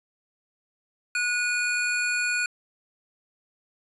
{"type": "tone pair together", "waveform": "square", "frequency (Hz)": [1459, 2458], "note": ["F#6", "D#7"], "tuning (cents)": [-25, -22], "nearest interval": "major sixth", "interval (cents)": 903, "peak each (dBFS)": -27, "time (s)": [1.15, 2.46], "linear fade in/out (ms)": 2, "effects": ["resampled to 24000 Hz"]}